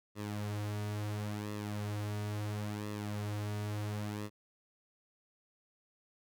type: tone with flanger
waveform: sawtooth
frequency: 104.4 Hz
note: G#2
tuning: 10 cents sharp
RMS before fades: -38 dBFS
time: 0.15-4.3 s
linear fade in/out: 50 ms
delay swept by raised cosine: 1.3 to 5.9 ms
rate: 0.73 Hz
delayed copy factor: -0.65
effects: none